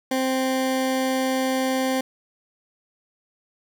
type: tone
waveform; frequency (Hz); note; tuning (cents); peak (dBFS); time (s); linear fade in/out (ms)
20% pulse; 261.6; C4; 0; -16; 0.11-2.01; 5
effects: none